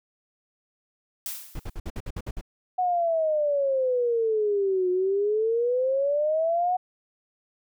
blue noise with exponential decay, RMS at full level -30 dBFS, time 1.26-1.77 s, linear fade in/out 1 ms, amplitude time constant 110 ms
brown noise bursts, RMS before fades -32 dBFS, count 9, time 1.55-2.412 s, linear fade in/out 5 ms, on 46 ms, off 56 ms
sine exponential two-way sweep, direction down then up, 740 to 360.2 to 740 Hz, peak -21 dBFS, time 2.78-6.77 s, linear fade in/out 10 ms, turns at 4.9 s
effects none

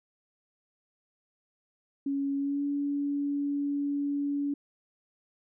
sine tone with pitch glide, 278.2 to 285 Hz, C#4 to C#4, +6 to +48 cents, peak -27 dBFS, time 2.06-4.54 s, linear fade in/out 5 ms, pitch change +42 cents, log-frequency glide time 2.37-2.63 s, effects none

